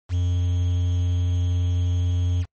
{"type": "tone with quantisation", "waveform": "triangle", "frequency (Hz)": 88.8, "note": "F2", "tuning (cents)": 29, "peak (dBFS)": -17, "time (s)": [0.09, 2.46], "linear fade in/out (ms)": 50, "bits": 7, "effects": ["noise-tail reverb RT60 0.1 s tail -25 dB re dry", "MP3 32 kbps"]}